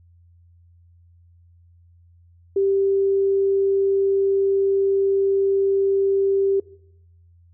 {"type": "tone", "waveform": "sine", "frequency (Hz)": 392, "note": "G4", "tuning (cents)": 0, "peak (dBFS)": -16, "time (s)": [2.56, 6.6], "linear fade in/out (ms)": 5, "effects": ["noise-tail reverb RT60 0.8 s tail -21 dB re dry", "added 86 Hz sine -50 dBFS peak until 7.53 s"]}